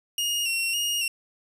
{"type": "tone with vibrato", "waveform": "sawtooth", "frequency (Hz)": 2794, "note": "F7", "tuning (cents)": 0, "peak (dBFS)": -21, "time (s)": [0.18, 1.08], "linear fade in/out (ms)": 2, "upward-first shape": "square", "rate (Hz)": 1.8, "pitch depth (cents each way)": 40, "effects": ["resampled to 32000 Hz"]}